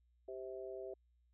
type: harmonic tone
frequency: 130.3 Hz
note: C3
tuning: 7 cents flat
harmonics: 3 / 4 / 5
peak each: -46 / -50 / -49 dBFS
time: 0.28-0.94 s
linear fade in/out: 5 ms
effects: added 60 Hz sine -70 dBFS peak until 1.33 s